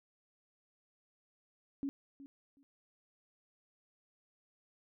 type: tone with echo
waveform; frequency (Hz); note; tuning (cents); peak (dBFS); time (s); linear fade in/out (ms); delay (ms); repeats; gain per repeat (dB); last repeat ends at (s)
sine; 277.2; C#4; 0; -34; 1.83-1.89; 0; 370; 2; -15; 2.63
effects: none